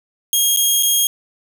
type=tone with dropouts; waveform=10% pulse; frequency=3253 Hz; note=G#7; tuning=37 cents flat; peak=-5 dBFS; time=0.33-1.07 s; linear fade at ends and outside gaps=1 ms; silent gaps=0.563-0.571 / 0.826-0.831 s; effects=none